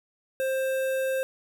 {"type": "tone with notch filter", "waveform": "square", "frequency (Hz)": 528, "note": "C5", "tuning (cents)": 16, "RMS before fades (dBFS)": -27, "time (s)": [0.4, 1.23], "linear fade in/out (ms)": 0, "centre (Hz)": 5000, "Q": 0.89, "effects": []}